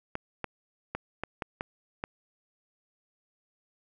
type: clicks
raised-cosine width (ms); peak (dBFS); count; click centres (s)
0.5; -17; 7; 0.154 / 0.443 / 0.95 / 1.236 / 1.422 / 1.609 / 2.039
effects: none